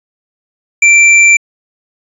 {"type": "tone with hard clipping", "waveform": "sine", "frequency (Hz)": 2349, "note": "D7", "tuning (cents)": 0, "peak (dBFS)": -4, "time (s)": [0.82, 1.37], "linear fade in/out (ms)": 5, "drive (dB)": 17, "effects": ["resampled to 22050 Hz"]}